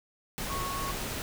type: tone in noise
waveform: sine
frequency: 1102 Hz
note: C#6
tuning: 11 cents flat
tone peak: -34 dBFS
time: 0.5-0.91 s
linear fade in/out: 0 ms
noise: pink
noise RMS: -35 dBFS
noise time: 0.38-1.22 s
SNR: -2 dB
effects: none